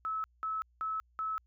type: tone bursts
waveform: sine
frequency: 1299 Hz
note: E6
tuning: 26 cents flat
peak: -32 dBFS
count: 4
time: 0.05-1.38 s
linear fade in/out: 0 ms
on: 190 ms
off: 190 ms
effects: added 60 Hz sine -65 dBFS peak until 1.46 s